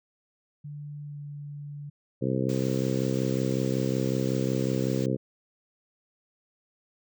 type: tone with pitch glide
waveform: sine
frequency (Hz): 146.6 to 145.08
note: D3 to D3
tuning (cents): -3 to -21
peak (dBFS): -36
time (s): 0.64-1.9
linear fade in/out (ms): 10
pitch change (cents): -18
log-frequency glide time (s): 1.04-1.18
type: harmonic tone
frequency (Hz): 65.41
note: C2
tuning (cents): 0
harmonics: 2 / 3 / 4 / 5 / 6 / 7 / 8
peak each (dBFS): -29 / -31 / -32 / -33 / -34 / -34 / -35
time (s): 2.21-5.17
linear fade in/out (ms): 20
type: band-stop noise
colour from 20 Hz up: white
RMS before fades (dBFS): -44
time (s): 2.49-5.06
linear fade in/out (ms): 2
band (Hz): 8000 to 16000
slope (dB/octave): 96
effects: none